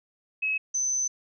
sine tone pair in turn, 2568 / 6108 Hz, E7 / G8, -46 / -46 cents, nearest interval octave + minor third, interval 1500 cents, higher second, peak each -24 dBFS, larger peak neither, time 0.42-0.58 / 0.74-1.08 s, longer second, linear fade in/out 10 ms, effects none

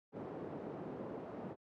pink band-pass noise, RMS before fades -45 dBFS, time 0.12-1.56 s, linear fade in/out 50 ms, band 200 to 610 Hz, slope 12 dB/octave, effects high-pass 80 Hz 12 dB/octave + MP3 96 kbps

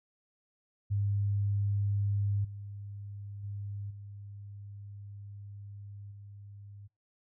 sine tone with level steps, 101.1 Hz, G#2, 46 cents flat, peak -27 / -40 / -36 / -43 / -46 dBFS, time 0.9-6.88 s, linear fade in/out 20 ms, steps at 2.44 / 3.43 / 3.9 / 6.11 s, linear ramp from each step 10 ms, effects noise-tail reverb RT60 0.2 s tail -23 dB re dry

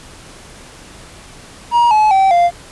triangle tone with pitch steps, 950 / 856.2 / 771.6 / 695.4 Hz, A#5 / A5 / G5 / F5, +33 / -47 / -28 / -8 cents, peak -6 dBFS, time 1.71-2.51 s, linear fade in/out 50 ms, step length 200 ms, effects pink hiss -38 dBFS RMS until 2.71 s + resampled to 24000 Hz

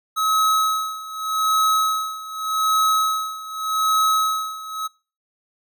square tone with tremolo, 1282 Hz, E6, 49 cents flat, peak -16 dBFS, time 0.16-4.88 s, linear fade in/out 20 ms, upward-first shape sine, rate 0.84 Hz, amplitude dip 85%, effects noise-tail reverb RT60 0.4 s tail -26 dB re dry

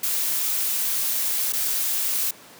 blue noise with dropouts, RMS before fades -24 dBFS, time 0.03-2.31 s, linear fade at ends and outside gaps 5 ms, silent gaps 1.524-1.533 s, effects pink hiss -46 dBFS RMS until 2.59 s + high-pass 200 Hz 12 dB/octave

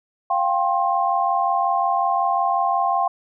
sine chord, F suspended second, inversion none, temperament equal with one note detuned, 698.5 / 784 / 1063 Hz, F5 / G5 / C6, 0 / 0 / +27 cents, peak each -22 / -21 / -22 dBFS, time 0.3-3.08 s, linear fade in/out 5 ms, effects none

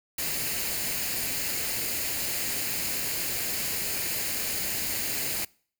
white noise with comb filter, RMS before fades -30 dBFS, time 0.18-5.45 s, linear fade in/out 5 ms, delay 0.43 ms, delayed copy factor +0.5, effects noise-tail reverb RT60 0.5 s tail -25 dB re dry

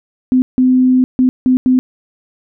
sine tone bursts at uneven times, 255.4 Hz, C4, 42 cents flat, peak -7 dBFS, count 5, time 0.32-0.42 / 0.58-1.04 / 1.19-1.29 / 1.46-1.57 / 1.66-1.79 s, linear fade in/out 0 ms, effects none

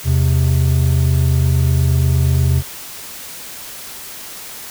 triangle tone pair together, 82.41 / 130.81 Hz, E2 / C3, 0 / 0 cents, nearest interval minor sixth, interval 800 cents, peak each -12 dBFS, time 0.04-2.63 s, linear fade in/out 50 ms, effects white hiss -32 dBFS RMS until 4.7 s

